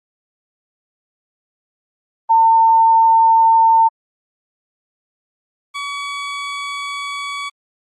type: tone pair in turn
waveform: sine / 20% pulse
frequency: 903 / 1134.1 Hz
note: A5 / C#6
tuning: +45 / +39 cents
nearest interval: major third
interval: 394 cents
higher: second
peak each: -8 / -18 dBFS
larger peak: first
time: 2.29-3.89 / 5.74-7.5 s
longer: second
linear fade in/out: 20 ms
effects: low-pass 7000 Hz 12 dB/octave + Opus 24 kbps